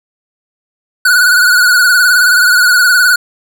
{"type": "tone with vibrato", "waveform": "square", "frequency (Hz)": 1466, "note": "F#6", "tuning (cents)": -16, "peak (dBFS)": -6, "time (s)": [1.05, 3.16], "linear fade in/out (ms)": 5, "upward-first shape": "triangle", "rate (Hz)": 19, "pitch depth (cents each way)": 71, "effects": []}